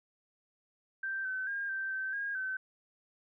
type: tone with pitch steps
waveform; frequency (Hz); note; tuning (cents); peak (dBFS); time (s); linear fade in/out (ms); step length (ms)
sine; 1567 / 1526 / 1614 / 1562 / 1547 / 1628 / 1530; G6 / G6 / G#6 / G6 / G6 / G#6 / G6; -1 / -47 / -50 / -7 / -23 / -35 / -42; -33; 1.03-2.57; 5; 220
effects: none